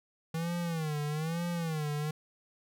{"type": "tone with vibrato", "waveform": "square", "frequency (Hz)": 160, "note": "D#3", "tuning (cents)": 49, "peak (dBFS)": -32, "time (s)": [0.34, 2.11], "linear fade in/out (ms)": 5, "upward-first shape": "sine", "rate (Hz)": 1.1, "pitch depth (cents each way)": 140, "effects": []}